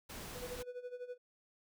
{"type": "noise", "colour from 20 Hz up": "pink", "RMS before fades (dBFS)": -47, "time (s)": [0.09, 0.63], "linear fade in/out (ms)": 10}
{"type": "tone with tremolo", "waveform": "triangle", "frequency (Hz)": 493.9, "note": "B4", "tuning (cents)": 0, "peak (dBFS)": -38, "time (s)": [0.34, 1.18], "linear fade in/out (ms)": 50, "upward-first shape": "sine", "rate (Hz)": 12, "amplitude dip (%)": 80}
{"effects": []}